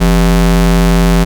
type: ring-modulated tone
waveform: square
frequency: 110 Hz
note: A2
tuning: in tune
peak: -4 dBFS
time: 0-1.25 s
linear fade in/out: 20 ms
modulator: 62.1 Hz
effects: none